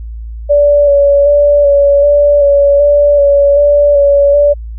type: tone with vibrato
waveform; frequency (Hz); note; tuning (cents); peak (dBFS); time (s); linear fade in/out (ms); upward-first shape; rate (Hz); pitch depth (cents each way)
sine; 573; D5; -43; -4; 0.49-4.54; 20; square; 1.3; 19
effects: added 56 Hz sine -21 dBFS peak until 4.78 s